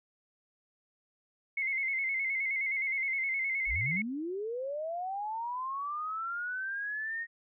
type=tone with vibrato; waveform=sine; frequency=2137 Hz; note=C7; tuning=36 cents sharp; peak=-29 dBFS; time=1.57-4.02 s; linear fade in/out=5 ms; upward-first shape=square; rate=9.6 Hz; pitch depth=48 cents each way
type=linear sweep; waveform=sine; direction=up; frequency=31.08 to 1870 Hz; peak=-33 dBFS; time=3.66-7.27 s; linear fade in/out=50 ms
effects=none